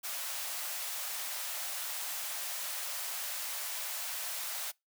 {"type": "high-pass noise", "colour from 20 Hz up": "white", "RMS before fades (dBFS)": -38, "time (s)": [0.03, 4.72], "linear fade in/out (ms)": 20, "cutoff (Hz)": 550, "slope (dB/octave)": 48, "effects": ["noise-tail reverb RT60 0.2 s tail -24 dB re dry"]}